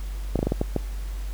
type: clicks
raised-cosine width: 2 ms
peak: -9 dBFS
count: 7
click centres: 0.357 / 0.391 / 0.429 / 0.47 / 0.521 / 0.614 / 0.763 s
effects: added 48 Hz sine -28 dBFS peak until 1.33 s + pink hiss -47 dBFS RMS until 1.33 s